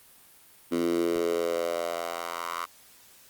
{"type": "tone with high-pass filter sweep", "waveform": "10% pulse", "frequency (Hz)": 85, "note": "F2", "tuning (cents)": -46, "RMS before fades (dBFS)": -29, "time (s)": [0.71, 2.66], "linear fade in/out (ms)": 20, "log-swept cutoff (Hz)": [280, 1100], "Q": 4.1, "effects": ["white hiss -55 dBFS RMS until 3.29 s", "Opus 32 kbps"]}